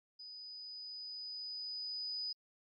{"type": "tone with level ramp", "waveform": "sine", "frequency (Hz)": 4978, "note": "D#8", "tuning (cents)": 0, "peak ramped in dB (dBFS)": [-48, -37], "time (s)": [0.19, 2.33], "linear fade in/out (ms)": 10, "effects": ["AAC 64 kbps"]}